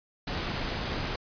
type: noise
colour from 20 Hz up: pink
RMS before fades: -32 dBFS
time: 0.27-1.16 s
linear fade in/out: 5 ms
effects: resampled to 11025 Hz